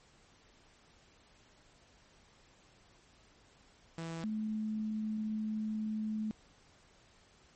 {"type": "tone pair in turn", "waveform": ["sawtooth", "sine"], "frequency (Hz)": [164.81, 216], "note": ["E3", "A3"], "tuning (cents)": [0, -32], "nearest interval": "perfect fourth", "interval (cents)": 468, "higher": "second", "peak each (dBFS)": [-35, -33], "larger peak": "second", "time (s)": [[3.98, 4.24], [4.24, 6.31]], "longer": "second", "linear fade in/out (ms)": 0, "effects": ["pink hiss -64 dBFS RMS until 7.55 s", "MP3 32 kbps"]}